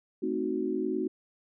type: chord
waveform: sine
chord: A diminished seventh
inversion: none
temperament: equal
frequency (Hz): 220 / 261.6 / 311.1 / 370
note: A3 / C4 / Eb4 / Gb4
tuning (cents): 0 / 0 / 0 / 0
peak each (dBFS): -36 / -34 / -33 / -31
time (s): 0.22-1.08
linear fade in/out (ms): 10
effects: none